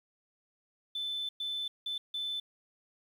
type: tone bursts at uneven times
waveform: sine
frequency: 3520 Hz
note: A7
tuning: in tune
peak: -32 dBFS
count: 4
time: 0.95-1.29 / 1.4-1.68 / 1.86-1.98 / 2.14-2.4 s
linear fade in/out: 5 ms
effects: tanh soft clip ceiling -28 dBFS + 10-bit